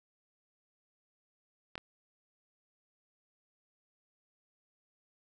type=clicks; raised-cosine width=0.3 ms; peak=-24 dBFS; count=2; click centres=1.755 / 1.779 s; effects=none